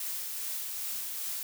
blue noise with tremolo, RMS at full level -35 dBFS, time 0-1.43 s, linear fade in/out 2 ms, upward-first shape sine, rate 2.5 Hz, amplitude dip 25%, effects none

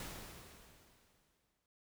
pink noise with exponential decay, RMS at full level -45 dBFS, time 0-1.66 s, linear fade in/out 1 ms, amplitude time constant 360 ms, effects none

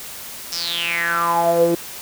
sawtooth tone with band-pass filter sweep, 170 Hz, F3, 46 cents flat, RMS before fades -19 dBFS, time 0.52-1.75 s, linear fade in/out 5 ms, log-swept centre 5600 to 380 Hz, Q 8.4, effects white hiss -34 dBFS RMS until 2.01 s

